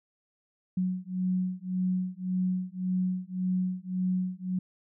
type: beating tone pair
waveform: sine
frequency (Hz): 183.1 / 184.9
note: F#3 / F#3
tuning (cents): -18 / -1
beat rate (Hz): 1.8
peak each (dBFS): -30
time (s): 0.77-4.59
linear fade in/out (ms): 5
effects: none